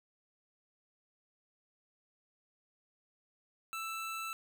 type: tone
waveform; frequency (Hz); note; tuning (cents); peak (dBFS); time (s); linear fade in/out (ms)
25% pulse; 1324; E6; +7; -34; 3.73-4.33; 0
effects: none